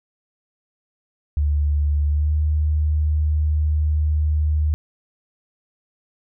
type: tone with pitch glide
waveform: sine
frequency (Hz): 73.4 to 76.12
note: D2 to D#2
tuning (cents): 0 to -37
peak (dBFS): -16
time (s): 1.37-4.74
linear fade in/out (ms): 0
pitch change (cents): +63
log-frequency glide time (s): 2.08-2.34
effects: none